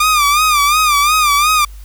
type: tone with vibrato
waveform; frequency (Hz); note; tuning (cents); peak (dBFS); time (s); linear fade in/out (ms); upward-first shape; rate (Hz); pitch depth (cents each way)
sawtooth; 1200; D6; +37; -6; 0-1.65; 5; sine; 2.8; 88
effects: added 50 Hz sine -30 dBFS peak until 1.84 s + white hiss -47 dBFS RMS until 1.84 s